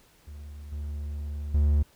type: tone with level steps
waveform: triangle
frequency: 73.42 Hz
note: D2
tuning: in tune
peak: -37 / -29 / -17 dBFS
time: 0.27-1.83 s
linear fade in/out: 10 ms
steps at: 0.72 / 1.54 s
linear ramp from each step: 5 ms
effects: pink hiss -60 dBFS RMS until 1.95 s